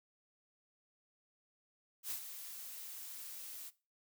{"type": "noise with ADSR envelope", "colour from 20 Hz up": "blue", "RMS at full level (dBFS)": -39, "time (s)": [2.03, 3.71], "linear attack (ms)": 77, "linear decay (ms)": 91, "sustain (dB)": -9, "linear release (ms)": 35, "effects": ["noise-tail reverb RT60 0.3 s tail -18 dB re dry"]}